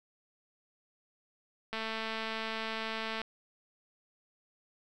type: click train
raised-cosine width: 0.3 ms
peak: -21 dBFS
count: 331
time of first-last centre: 1.73-3.216 s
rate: 222 Hz
effects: none